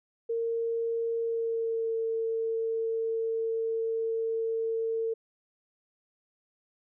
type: tone with pitch glide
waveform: sine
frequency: 460 to 451.6 Hz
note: A#4 to A4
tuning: -23 to +45 cents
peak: -27 dBFS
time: 0.29-5.14 s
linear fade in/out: 10 ms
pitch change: -32 cents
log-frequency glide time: 1.2-1.97 s
effects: none